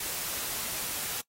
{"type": "noise", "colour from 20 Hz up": "white", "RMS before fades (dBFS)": -34, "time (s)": [0, 1.21], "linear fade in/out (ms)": 5, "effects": ["noise-tail reverb RT60 0.1 s tail -23 dB re dry", "AAC 48 kbps"]}